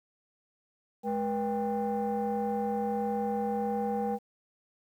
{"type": "tone cluster", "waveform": "sine", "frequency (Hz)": [211.5, 482, 794], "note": ["G#3", "B4", "G5"], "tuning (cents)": [32, -42, 22], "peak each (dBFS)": -31, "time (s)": [1.03, 4.19], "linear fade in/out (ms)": 50, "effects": ["tanh soft clip ceiling -23 dBFS", "10-bit"]}